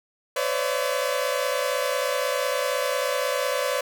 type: tone cluster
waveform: sawtooth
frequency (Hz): 509 / 565 / 595 / 668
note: C5 / C#5 / D5 / E5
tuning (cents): -48 / +33 / +22 / +23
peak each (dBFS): -23 / -23 / -28 / -31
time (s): 0.36-3.81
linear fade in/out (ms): 5
effects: 9-bit